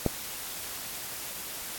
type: click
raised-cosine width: 2 ms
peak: -10 dBFS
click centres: 0.063 s
effects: white hiss -38 dBFS RMS until 1.78 s + AAC 64 kbps